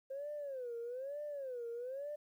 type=tone with vibrato; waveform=sine; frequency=526 Hz; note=C5; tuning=9 cents sharp; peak=-39 dBFS; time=0.1-2.16 s; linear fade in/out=10 ms; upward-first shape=sine; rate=1.1 Hz; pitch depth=210 cents each way; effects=tanh soft clip ceiling -36 dBFS + 12-bit